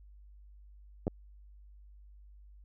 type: clicks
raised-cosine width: 2 ms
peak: -19 dBFS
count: 2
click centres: 1.069 / 1.079 s
effects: added 50 Hz sine -52 dBFS peak until 2.64 s